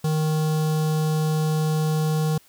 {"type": "tone with notch filter", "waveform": "square", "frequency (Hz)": 155.56, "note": "D#3", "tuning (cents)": 0, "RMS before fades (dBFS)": -22, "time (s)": [0.04, 2.38], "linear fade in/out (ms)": 5, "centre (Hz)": 2100, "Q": 1, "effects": ["white hiss -56 dBFS RMS until 2.48 s"]}